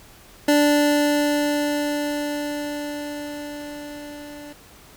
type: tone with level ramp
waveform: 25% pulse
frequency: 293.1 Hz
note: D4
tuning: 3 cents flat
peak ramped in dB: -10 to -33 dBFS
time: 0.48-4.53 s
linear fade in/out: 5 ms
effects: pink hiss -48 dBFS RMS until 4.96 s